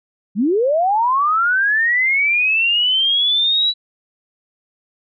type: linear sweep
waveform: sine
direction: up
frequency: 178.3 to 3951 Hz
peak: -13 dBFS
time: 0.35-3.74 s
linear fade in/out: 50 ms
effects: none